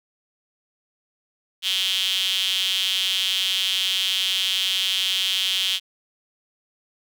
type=tone with high-pass filter; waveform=sawtooth; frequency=188.8 Hz; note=F#3; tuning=35 cents sharp; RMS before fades=-23 dBFS; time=1.62-5.8 s; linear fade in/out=50 ms; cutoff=3200 Hz; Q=7.1; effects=none